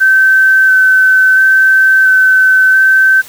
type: tone with vibrato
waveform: sine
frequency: 1535 Hz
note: G6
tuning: 37 cents flat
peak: -4 dBFS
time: 0-3.22 s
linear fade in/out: 20 ms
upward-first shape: square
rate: 0.73 Hz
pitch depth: 10 cents each way
effects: white hiss -34 dBFS RMS until 3.28 s